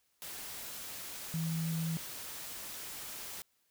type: tone in noise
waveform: sine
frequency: 163.1 Hz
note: E3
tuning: 18 cents flat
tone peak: -32 dBFS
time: 1.34-1.97 s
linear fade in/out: 0 ms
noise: white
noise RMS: -44 dBFS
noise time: 0.22-3.42 s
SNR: +9 dB
effects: white hiss -75 dBFS RMS until 3.7 s